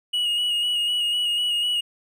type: tone with vibrato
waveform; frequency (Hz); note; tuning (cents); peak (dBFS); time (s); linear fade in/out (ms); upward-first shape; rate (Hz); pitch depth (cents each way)
triangle; 2898; F#7; -37; -19; 0.13-1.81; 10; square; 4; 22
effects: none